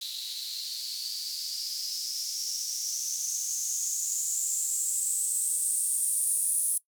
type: noise with band-pass filter sweep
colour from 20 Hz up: violet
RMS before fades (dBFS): -31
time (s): 0.01-6.78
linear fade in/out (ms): 5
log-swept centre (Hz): 3900 to 10000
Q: 7.9
effects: noise-tail reverb RT60 0.1 s tail -20 dB re dry